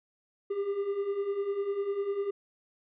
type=beating tone pair; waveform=triangle; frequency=392 / 402 Hz; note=G4 / G4; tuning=0 / +44 cents; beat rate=10 Hz; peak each=-34 / -28 dBFS; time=0.5-2.31 s; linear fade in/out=10 ms; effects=resampled to 8000 Hz